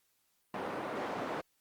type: band-pass noise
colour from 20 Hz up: white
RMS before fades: -38 dBFS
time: 0.54-1.41 s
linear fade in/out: 2 ms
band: 210 to 900 Hz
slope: 12 dB/octave
effects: white hiss -75 dBFS RMS until 1.6 s + Opus 48 kbps